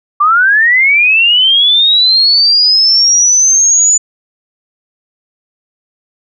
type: linear sweep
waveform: sine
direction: up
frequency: 1152 to 7000 Hz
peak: -5 dBFS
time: 0.2-3.98 s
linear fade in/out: 10 ms
effects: none